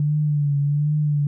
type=tone with vibrato; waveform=sine; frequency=146.5 Hz; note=D3; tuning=4 cents flat; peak=-17 dBFS; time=0-1.27 s; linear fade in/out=2 ms; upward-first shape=triangle; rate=1.3 Hz; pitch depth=60 cents each way; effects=none